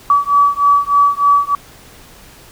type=beating tone pair; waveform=sine; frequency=1143 / 1146.3 Hz; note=D6 / D6; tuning=-47 / -42 cents; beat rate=3.3 Hz; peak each=-12 dBFS; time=0.1-1.55 s; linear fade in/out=2 ms; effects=pink hiss -41 dBFS RMS until 2.51 s